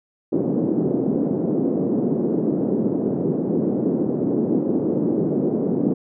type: band-pass noise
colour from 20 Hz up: white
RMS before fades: -21 dBFS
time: 0.32-5.94 s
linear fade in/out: 10 ms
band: 170 to 390 Hz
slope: 24 dB/octave
effects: none